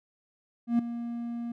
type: tone with ADSR envelope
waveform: triangle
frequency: 235.7 Hz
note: A#3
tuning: 19 cents sharp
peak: -17 dBFS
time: 0.67-1.52 s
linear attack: 120 ms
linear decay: 5 ms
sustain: -13 dB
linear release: 4 ms
effects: none